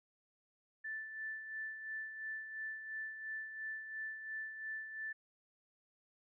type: tone with tremolo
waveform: sine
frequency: 1760 Hz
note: A6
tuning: in tune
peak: -39 dBFS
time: 0.84-5.13 s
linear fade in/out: 10 ms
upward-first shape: sine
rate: 2.9 Hz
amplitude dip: 55%
effects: none